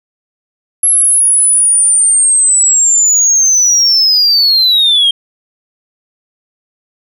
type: linear sweep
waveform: sine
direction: down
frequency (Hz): 11180 to 3184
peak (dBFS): -4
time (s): 0.83-5.11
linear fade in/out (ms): 5
effects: tanh soft clip ceiling -4 dBFS